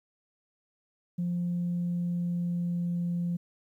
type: tone with pitch glide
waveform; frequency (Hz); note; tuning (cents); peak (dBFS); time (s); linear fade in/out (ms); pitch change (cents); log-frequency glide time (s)
sine; 175.1 to 173.49; F3 to F3; +5 to -11; -26; 1.18-3.37; 10; -16; 1.31-3.05
effects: tanh soft clip ceiling -24 dBFS + 11-bit